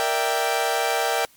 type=chord; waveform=sawtooth; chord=E half-diminished seventh; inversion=second; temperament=equal; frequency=466.2 / 587.3 / 659.3 / 784 Hz; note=Bb4 / D5 / E5 / G5; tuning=0 / 0 / 0 / 0 cents; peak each=-23 / -25 / -23 / -20 dBFS; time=0-1.25 s; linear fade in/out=0 ms; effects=white hiss -55 dBFS RMS until 1.36 s + MP3 96 kbps